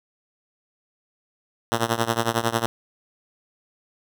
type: tone with tremolo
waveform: 5% pulse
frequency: 115.5 Hz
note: A#2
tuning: 16 cents flat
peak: -6 dBFS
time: 1.72-2.66 s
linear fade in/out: 0 ms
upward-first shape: triangle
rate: 11 Hz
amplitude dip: 95%
effects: none